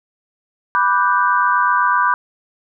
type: chord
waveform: sine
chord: G major seventh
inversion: first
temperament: equal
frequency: 987.8 / 1174.7 / 1480 / 1568 Hz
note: B5 / D6 / F#6 / G6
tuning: 0 / 0 / 0 / 0 cents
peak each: -16 / -17 / -21 / -20 dBFS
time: 0.75-2.14 s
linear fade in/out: 0 ms
effects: none